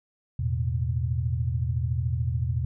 sine chord, E suspended fourth, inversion none, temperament just, 82.41 / 109.88 / 123.61 Hz, E2 / A2 / B2, 0 / -2 / +2 cents, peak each -28 / -30 / -27 dBFS, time 0.39-2.65 s, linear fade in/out 5 ms, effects none

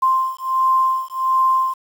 sine beating tone pair, 1046.5 / 1047.9 Hz, C6 / C6, 0 / +2 cents, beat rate 1.4 Hz, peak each -18 / -18 dBFS, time 0.02-1.74 s, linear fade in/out 10 ms, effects 7-bit

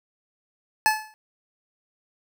25% pulse tone with exponential decay, 864 Hz, A5, 32 cents flat, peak -10 dBFS, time 0.86-1.14 s, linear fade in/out 0 ms, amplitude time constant 60 ms, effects none

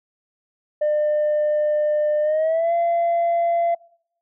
sine tone with pitch glide, 601 to 682.4 Hz, D5 to F5, +40 to -40 cents, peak -15 dBFS, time 0.81-3.75 s, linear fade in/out 10 ms, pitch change +220 cents, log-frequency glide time 2.22-2.73 s, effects noise-tail reverb RT60 0.7 s tail -25 dB re dry + tanh soft clip ceiling -15 dBFS

